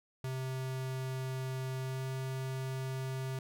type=tone with pitch glide; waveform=square; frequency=130.81 to 131.72 Hz; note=C3 to C3; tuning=0 to +12 cents; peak=-36 dBFS; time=0.24-3.39 s; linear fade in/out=2 ms; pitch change=+12 cents; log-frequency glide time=1.8-2.05 s; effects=none